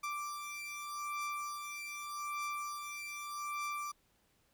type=beating tone pair; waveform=30% pulse; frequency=1174.7 / 1175.53 Hz; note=D6 / D6; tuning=0 / +1 cents; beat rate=0.83 Hz; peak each=-39 / -40 dBFS; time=0.03-3.92 s; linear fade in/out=10 ms; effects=pink hiss -73 dBFS RMS until 4.53 s